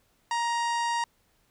harmonic tone, 939 Hz, A#5, 12 cents sharp, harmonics 1 / 2 / 3 / 4 / 5 / 6 / 7 / 8 / 9 / 10, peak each -26 / -34 / -40 / -43 / -42 / -43 / -48 / -46 / -51 / -51 dBFS, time 0.31-1.04 s, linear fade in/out 2 ms, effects pink hiss -68 dBFS RMS until 1.5 s

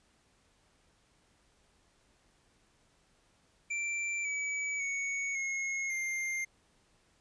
square tone with pitch steps, 2349 / 2286 / 2225 / 2165 / 2107 Hz, D7 / D7 / C#7 / C#7 / C7, 0 / -47 / +6 / -41 / +12 cents, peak -33 dBFS, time 3.7-6.45 s, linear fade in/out 10 ms, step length 550 ms, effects pink hiss -69 dBFS RMS until 7.2 s + resampled to 22050 Hz

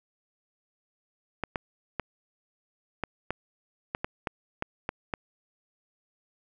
clicks, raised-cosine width 0.5 ms, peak -14 dBFS, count 11, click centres 1.437 / 1.558 / 1.997 / 3.037 / 3.306 / 3.949 / 4.045 / 4.272 / 4.624 / 4.891 / 5.138 s, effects none

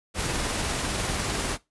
pink noise with tremolo, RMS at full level -27 dBFS, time 0.14-1.58 s, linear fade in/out 50 ms, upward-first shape sine, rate 20 Hz, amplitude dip 25%, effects noise-tail reverb RT60 0.2 s tail -19 dB re dry + resampled to 24000 Hz

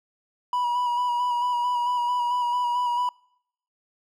triangle tone with vibrato, 974 Hz, B5, 24 cents flat, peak -20 dBFS, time 0.53-3.09 s, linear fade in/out 2 ms, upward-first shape square, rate 4.5 Hz, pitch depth 22 cents each way, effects noise-tail reverb RT60 0.7 s tail -24 dB re dry

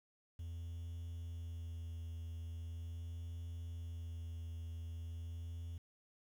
triangle tone with vibrato, 83.8 Hz, E2, 29 cents sharp, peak -40 dBFS, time 0.39-5.78 s, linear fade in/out 5 ms, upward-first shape sine, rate 0.41 Hz, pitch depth 16 cents each way, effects tanh soft clip ceiling -36 dBFS + 11-bit

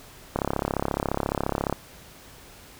click train, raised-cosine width 1 ms, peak -10 dBFS, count 48, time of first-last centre 0.36-1.726 s, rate 34.4 Hz, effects pink hiss -48 dBFS RMS until 2.79 s

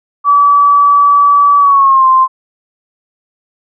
sine tone with pitch glide, 1148 to 1046.7 Hz, D6 to C6, -40 to 0 cents, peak -4 dBFS, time 0.24-2.28 s, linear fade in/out 50 ms, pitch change -160 cents, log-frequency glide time 1.59-2.07 s, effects none

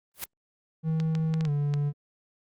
white noise with exponential growth, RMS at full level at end -29 dBFS, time 0.14-0.24 s, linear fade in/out 1 ms, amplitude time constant 21 ms
triangle tone with pitch glide, 159.8 to 144.85 Hz, D#3 to D3, +47 to -24 cents, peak -22 dBFS, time 0.83-1.93 s, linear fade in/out 50 ms, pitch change -171 cents, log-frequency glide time 1.44-1.5 s
clicks, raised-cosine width 0.2 ms, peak -21 dBFS, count 6, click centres 1.001 / 1.152 / 1.34 / 1.409 / 1.452 / 1.739 s
effects Opus 32 kbps

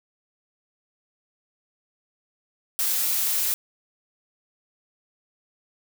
blue noise, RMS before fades -24 dBFS, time 2.79-3.54 s, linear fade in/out 0 ms, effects none

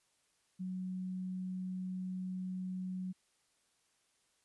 sine tone, 185 Hz, F#3, in tune, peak -37 dBFS, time 0.59-3.13 s, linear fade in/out 20 ms, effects white hiss -75 dBFS RMS until 4.44 s + resampled to 24000 Hz

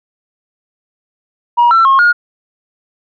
sine tone with pitch steps, 955 / 1343 / 1080 / 1430 Hz, A#5 / E6 / C#6 / F6, +42 / +32 / -45 / +41 cents, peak -4 dBFS, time 1.57-2.13 s, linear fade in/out 20 ms, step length 140 ms, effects tanh soft clip ceiling -3 dBFS

